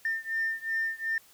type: beating tone pair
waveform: sine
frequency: 1802 / 1804.7 Hz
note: A6 / A6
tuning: +41 / +43 cents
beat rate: 2.7 Hz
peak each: -30 / -31 dBFS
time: 0.05-1.18 s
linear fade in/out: 2 ms
effects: tanh soft clip ceiling -22 dBFS + white hiss -58 dBFS RMS until 1.33 s